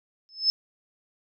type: tone with exponential growth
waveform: sine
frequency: 5230 Hz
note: E8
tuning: 15 cents flat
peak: -15 dBFS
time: 0.29-0.5 s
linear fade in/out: 0 ms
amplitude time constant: 44 ms
effects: none